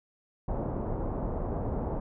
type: low-pass noise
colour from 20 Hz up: pink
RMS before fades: -32 dBFS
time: 0.48-2 s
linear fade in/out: 5 ms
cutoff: 880 Hz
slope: 24 dB/octave
effects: none